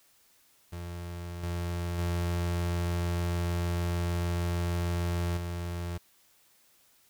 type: tone with level steps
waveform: 35% pulse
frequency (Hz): 86.6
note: F2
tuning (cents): -14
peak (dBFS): -35 / -29 / -26 / -31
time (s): 0.72-5.98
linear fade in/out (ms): 10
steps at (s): 1.43 / 1.98 / 5.37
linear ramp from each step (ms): 5
effects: white hiss -64 dBFS RMS until 7.09 s

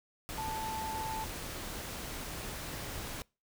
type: tone in noise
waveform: sine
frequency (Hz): 880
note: A5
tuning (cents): 0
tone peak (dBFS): -36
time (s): 0.38-1.24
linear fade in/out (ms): 0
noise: pink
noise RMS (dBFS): -41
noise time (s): 0.29-3.22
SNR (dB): +2
effects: noise-tail reverb RT60 0.3 s tail -25 dB re dry

